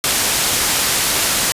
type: low-pass noise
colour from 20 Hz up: white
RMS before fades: -17 dBFS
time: 0.04-1.52 s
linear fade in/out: 0 ms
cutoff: 11000 Hz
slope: 12 dB/octave
effects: resampled to 32000 Hz